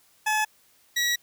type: tone pair in turn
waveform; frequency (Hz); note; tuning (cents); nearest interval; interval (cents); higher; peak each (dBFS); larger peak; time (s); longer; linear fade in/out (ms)
20% pulse; 858 / 1922.3; A5 / B6; -44 / -47; octave + major second; 1397; second; -17; neither; 0.26-0.45 / 0.96-1.16; second; 10
effects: white hiss -61 dBFS RMS until 1.22 s